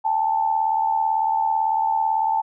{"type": "tone pair together", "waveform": "sine", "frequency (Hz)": [803, 881], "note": ["G5", "A5"], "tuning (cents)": [41, 2], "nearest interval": "major second", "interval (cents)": 161, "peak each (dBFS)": [-24, -19], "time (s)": [0.04, 2.42], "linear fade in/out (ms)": 20, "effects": []}